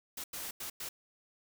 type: noise bursts at uneven times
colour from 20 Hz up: white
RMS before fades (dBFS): -41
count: 4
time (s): 0.17-0.24 / 0.33-0.51 / 0.6-0.7 / 0.8-0.89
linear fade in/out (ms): 5
effects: none